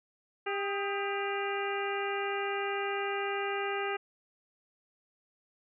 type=harmonic tone with a mistuned harmonic; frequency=398.5 Hz; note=G4; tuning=28 cents sharp; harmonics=1 / 2 / 3 / 4 / 5 / 6 / 7; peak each=-34 / -37 / -39 / -40 / -41 / -42 / -42 dBFS; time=0.46-3.97 s; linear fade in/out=10 ms; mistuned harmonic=3; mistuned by=+72 cents; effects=none